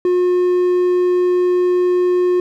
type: tone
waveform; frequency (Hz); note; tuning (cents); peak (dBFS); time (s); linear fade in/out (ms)
triangle; 359.5; F#4; -50; -10; 0.05-2.4; 2
effects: none